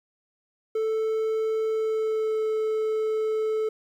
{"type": "tone with pitch glide", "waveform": "triangle", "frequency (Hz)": [440.3, 436], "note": ["A4", "A4"], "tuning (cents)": [1, -16], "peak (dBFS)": -21, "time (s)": [0.75, 3.69], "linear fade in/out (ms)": 5, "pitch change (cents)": -17, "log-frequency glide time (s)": [1.69, 2.46], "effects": ["10-bit"]}